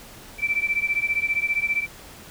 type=beating tone pair; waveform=sine; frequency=2324 / 2339 Hz; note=D7 / D7; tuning=-19 / -8 cents; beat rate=15 Hz; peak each=-24 dBFS; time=0.38-1.87 s; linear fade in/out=50 ms; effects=pink hiss -44 dBFS RMS until 2.3 s